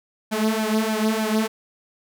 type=tone with flanger; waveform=sawtooth; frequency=218.1 Hz; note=A3; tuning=15 cents flat; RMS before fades=-22 dBFS; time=0.31-1.48 s; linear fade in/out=20 ms; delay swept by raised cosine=1.2 to 4.4 ms; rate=3.3 Hz; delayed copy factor=+0.75; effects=none